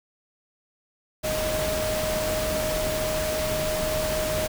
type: tone in noise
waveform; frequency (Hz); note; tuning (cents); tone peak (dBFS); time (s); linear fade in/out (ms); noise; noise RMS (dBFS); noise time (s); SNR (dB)
sine; 622.3; D#5; 0; -26; 1.23-4.48; 20; pink; -29; 1.23-4.48; 0
effects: none